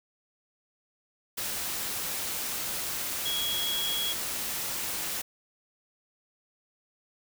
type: tone in noise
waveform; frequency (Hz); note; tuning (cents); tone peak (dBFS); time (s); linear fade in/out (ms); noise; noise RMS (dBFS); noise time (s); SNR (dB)
sine; 3326; G#7; +2; -29; 3.25-4.13; 10; white; -33; 1.37-5.22; +1
effects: none